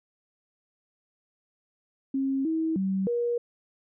sine tone with pitch steps, 270 / 321.5 / 191.8 / 476.8 Hz, C#4 / E4 / G3 / A#4, -45 / -43 / -37 / +39 cents, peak -24 dBFS, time 2.14-3.38 s, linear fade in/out 5 ms, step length 310 ms, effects none

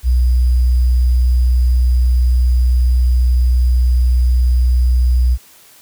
sine tone with sample-and-hold, 61.74 Hz, B1, in tune, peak -9 dBFS, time 0.03-5.38 s, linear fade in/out 50 ms, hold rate 4900 Hz, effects white hiss -45 dBFS RMS until 5.81 s

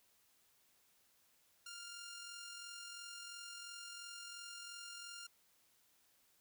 10% pulse tone with amplitude modulation, 1400 Hz, F6, 4 cents sharp, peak -39 dBFS, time 1.66-5.27 s, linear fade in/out 5 ms, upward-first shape sine, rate 42.9 Hz, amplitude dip 35%, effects white hiss -73 dBFS RMS until 6.4 s

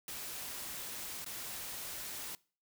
white noise with dropouts, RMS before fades -43 dBFS, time 0.08-2.35 s, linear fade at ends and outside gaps 1 ms, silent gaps 1.245-1.262 s, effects noise-tail reverb RT60 0.4 s tail -23 dB re dry

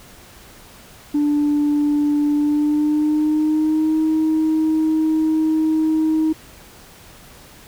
sine tone with pitch glide, 293.7 to 314.8 Hz, D4 to D#4, 0 to +20 cents, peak -13 dBFS, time 1.14-6.33 s, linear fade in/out 10 ms, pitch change +120 cents, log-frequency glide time 2.34-4 s, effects tanh soft clip ceiling -12 dBFS + pink hiss -44 dBFS RMS until 7.67 s

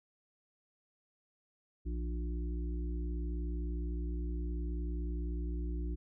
harmonic tone with a mistuned harmonic, 59.3 Hz, A#1, 30 cents sharp, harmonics 1 / 3 / 5 / 6, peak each -34 / -46 / -46 / -49 dBFS, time 1.85-5.96 s, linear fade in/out 20 ms, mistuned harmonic 3, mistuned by -50 cents, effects none

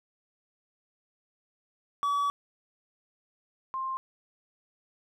triangle / sine tone pair in turn, 1141 / 1055.1 Hz, C#6 / C6, +50 / +14 cents, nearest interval minor second, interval 136 cents, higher first, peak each -23 / -30 dBFS, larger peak first, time 2.03-2.3 / 3.74-3.97 s, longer first, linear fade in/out 0 ms, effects none

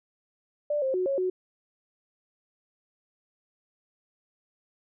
sine tone with pitch steps, 590 / 529 / 367.5 / 549 / 368.9 Hz, D5 / C5 / F#4 / C#5 / F#4, +8 / +19 / -12 / -17 / -5 cents, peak -24 dBFS, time 0.7-1.3 s, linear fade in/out 5 ms, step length 120 ms, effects none

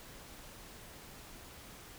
silence, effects pink hiss -52 dBFS RMS until 1.98 s

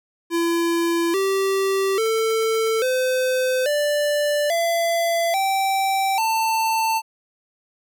square tone with pitch steps, 337.9 / 388.1 / 445.9 / 512.2 / 588.3 / 675.8 / 776.3 / 891.7 Hz, E4 / G4 / A4 / C5 / D5 / E5 / G5 / A5, +43 / -17 / +23 / -37 / +3 / +43 / -17 / +23 cents, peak -19 dBFS, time 0.3-7.02 s, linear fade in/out 50 ms, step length 840 ms, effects none

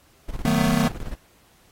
brown noise with tremolo, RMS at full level -29 dBFS, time 0.28-1.16 s, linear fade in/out 10 ms, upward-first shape square, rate 18 Hz, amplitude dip 70%
square chord, B dominant seventh, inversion first, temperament just, 154.34 / 185.21 / 222.2 / 246.9 Hz, D#3 / F#3 / A3 / B3, -14 / +2 / +17 / 0 cents, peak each -25 / -26 / -23 / -25 dBFS, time 0.45-0.88 s, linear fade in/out 2 ms
effects pink hiss -58 dBFS RMS until 1.71 s + AAC 48 kbps

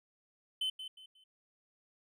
triangle tone with echo, 3054 Hz, G7, 46 cents flat, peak -30 dBFS, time 0.61-0.7 s, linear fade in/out 5 ms, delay 180 ms, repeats 3, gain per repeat -10 dB, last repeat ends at 1.24 s, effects none

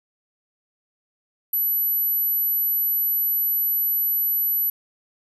sine tone, 11840 Hz, F#9, in tune, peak -19 dBFS, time 1.53-4.7 s, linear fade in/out 5 ms, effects none

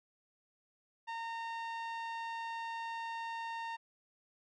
sawtooth tone with low-pass filter, 917 Hz, A#5, 29 cents flat, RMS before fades -41 dBFS, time 1.07-3.77 s, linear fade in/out 20 ms, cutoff 3200 Hz, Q 0.67, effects none

